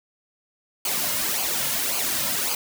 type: noise with flanger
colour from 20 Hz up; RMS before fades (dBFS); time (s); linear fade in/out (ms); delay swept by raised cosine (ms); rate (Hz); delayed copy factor
white; -25; 0.85-2.55; 2; 0.54 to 2.64; 1.8; -0.65
effects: none